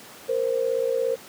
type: tone pair together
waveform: sine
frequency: 466.2 / 523.3 Hz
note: A#4 / C5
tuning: 0 / 0 cents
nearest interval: major second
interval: 200 cents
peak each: -24 dBFS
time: 0.28-1.16 s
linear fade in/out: 20 ms
effects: pink hiss -44 dBFS RMS until 1.28 s + high-pass 200 Hz 12 dB/octave